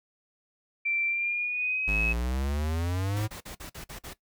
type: tone with pitch glide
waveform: sine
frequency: 2349 to 2562 Hz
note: D7 to E7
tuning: 0 to -50 cents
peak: -26 dBFS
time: 0.85-2.13 s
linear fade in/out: 10 ms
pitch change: +150 cents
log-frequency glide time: 1.07-1.94 s
type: exponential sweep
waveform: square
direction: up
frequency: 49.64 to 109.5 Hz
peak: -28 dBFS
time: 1.87-3.28 s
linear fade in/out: 20 ms
type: noise bursts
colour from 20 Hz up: pink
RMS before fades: -41 dBFS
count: 7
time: 3.16-4.136 s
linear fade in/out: 10 ms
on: 100 ms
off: 46 ms
effects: noise-tail reverb RT60 0.1 s tail -17 dB re dry